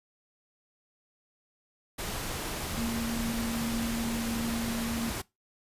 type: tone in noise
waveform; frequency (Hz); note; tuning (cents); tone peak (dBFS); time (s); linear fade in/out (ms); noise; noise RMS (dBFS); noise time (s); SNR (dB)
sine; 230.6; A#3; -19; -30; 2.77-5.1; 10; pink; -35; 1.98-5.22; +2
effects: noise-tail reverb RT60 0.2 s tail -21 dB re dry + resampled to 32000 Hz